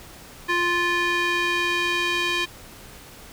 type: tone with band-pass filter sweep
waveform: square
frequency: 349.2 Hz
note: F4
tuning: in tune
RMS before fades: -23 dBFS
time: 0.48-2.46 s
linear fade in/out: 20 ms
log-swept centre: 1800 to 2800 Hz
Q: 1.6
effects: pink hiss -44 dBFS RMS until 3.32 s